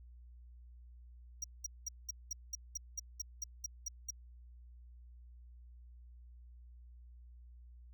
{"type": "tone bursts", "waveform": "square", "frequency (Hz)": 5720, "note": "F8", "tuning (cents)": 41, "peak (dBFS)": -37, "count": 13, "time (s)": [1.42, 4.106], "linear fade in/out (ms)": 5, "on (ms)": 22, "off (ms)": 200, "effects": ["added 60 Hz sine -53 dBFS peak until 7.93 s"]}